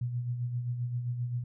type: tone with tremolo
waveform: sine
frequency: 121.8 Hz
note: B2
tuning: 24 cents flat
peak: -28 dBFS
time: 0.01-1.44 s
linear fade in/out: 5 ms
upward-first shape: sine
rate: 7.6 Hz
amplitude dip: 50%
effects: none